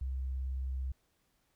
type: tone with vibrato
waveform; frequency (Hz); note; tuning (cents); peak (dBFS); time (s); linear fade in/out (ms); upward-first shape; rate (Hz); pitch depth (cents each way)
sine; 65.41; C2; 0; -33; 0.01-0.92; 5; sine; 18; 18
effects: pink hiss -75 dBFS RMS until 1.55 s